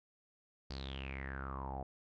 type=tone with low-pass filter sweep; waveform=sawtooth; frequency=67.1 Hz; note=C2; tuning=44 cents sharp; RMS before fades=-43 dBFS; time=0.7-1.83 s; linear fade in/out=5 ms; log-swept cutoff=4800 to 700 Hz; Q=9.6; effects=none